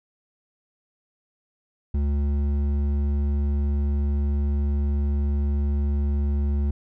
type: tone with hard clipping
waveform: triangle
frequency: 71.6 Hz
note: D2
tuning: 43 cents flat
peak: -22 dBFS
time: 1.94-6.71 s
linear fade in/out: 5 ms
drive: 12 dB
effects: none